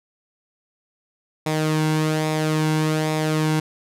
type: tone with flanger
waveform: sawtooth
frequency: 155.56 Hz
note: D#3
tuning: in tune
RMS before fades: -21 dBFS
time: 1.46-3.6 s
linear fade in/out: 5 ms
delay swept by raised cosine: 0.66 to 1.65 ms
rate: 1.2 Hz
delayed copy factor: -0.5
effects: low-pass 12000 Hz 12 dB/octave